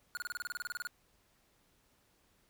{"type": "tone bursts", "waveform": "square", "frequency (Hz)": 1443, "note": "F#6", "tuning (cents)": -44, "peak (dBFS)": -37, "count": 15, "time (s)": [0.15, 0.871], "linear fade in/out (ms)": 0, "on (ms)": 21, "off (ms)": 29, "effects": ["pink hiss -71 dBFS RMS until 2.49 s"]}